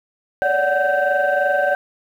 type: tone cluster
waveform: sine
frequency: 565 / 588 / 742 / 1556 Hz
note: C#5 / D5 / F#5 / G6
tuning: +33 / +2 / +5 / -13 cents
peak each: -20 dBFS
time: 0.42-1.75 s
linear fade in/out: 0 ms
effects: tanh soft clip ceiling -8 dBFS + 8-bit